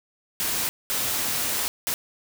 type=noise bursts at uneven times; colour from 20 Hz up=white; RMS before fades=-26 dBFS; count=3; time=0.4-0.69 / 0.9-1.68 / 1.87-1.94 s; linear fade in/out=0 ms; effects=none